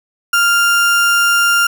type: tone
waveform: 35% pulse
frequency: 1396.9 Hz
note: F6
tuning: in tune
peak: -8 dBFS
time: 0.33-1.67 s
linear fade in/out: 5 ms
effects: none